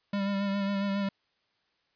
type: tone with vibrato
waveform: square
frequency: 198.8 Hz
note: G3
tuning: 25 cents sharp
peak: -28 dBFS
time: 0.13-1.09 s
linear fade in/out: 5 ms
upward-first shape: sine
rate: 7.3 Hz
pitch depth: 28 cents each way
effects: white hiss -73 dBFS RMS until 1.95 s + resampled to 11025 Hz